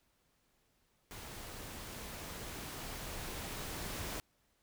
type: noise with level ramp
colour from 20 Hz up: pink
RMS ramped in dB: -48 to -41 dBFS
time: 1.11-4.2 s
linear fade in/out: 0 ms
effects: pink hiss -75 dBFS RMS until 4.62 s